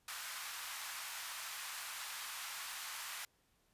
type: high-pass noise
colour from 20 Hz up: pink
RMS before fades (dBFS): -45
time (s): 0.08-3.25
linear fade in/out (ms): 2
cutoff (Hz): 990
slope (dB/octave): 24
effects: pink hiss -75 dBFS RMS until 3.73 s + resampled to 32000 Hz